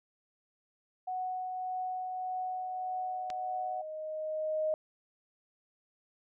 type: tone with tremolo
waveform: sine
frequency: 740 Hz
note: F#5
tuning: in tune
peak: -32 dBFS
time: 1.07-3.82 s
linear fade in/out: 10 ms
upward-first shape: triangle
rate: 1.7 Hz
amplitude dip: 30%
type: tone with exponential growth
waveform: sine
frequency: 622.3 Hz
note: D#5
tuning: in tune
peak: -27 dBFS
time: 1.7-4.74 s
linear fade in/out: 1 ms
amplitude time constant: 660 ms
type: click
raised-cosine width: 0.2 ms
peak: -25 dBFS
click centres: 3.302 s
effects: none